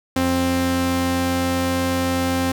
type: tone pair together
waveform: sawtooth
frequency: 87.8 / 263.1 Hz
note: F2 / C4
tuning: +10 / +10 cents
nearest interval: octave + perfect fifth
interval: 1900 cents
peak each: -21 / -15 dBFS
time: 0.16-2.52 s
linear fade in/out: 5 ms
effects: none